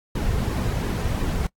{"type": "noise with flanger", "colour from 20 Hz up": "brown", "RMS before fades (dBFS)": -24, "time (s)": [0.15, 1.47], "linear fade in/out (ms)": 5, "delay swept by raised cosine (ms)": [1.4, 3.6], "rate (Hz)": 2.8, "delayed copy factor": -0.5, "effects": ["noise-tail reverb RT60 0.1 s tail -24 dB re dry", "AAC 64 kbps"]}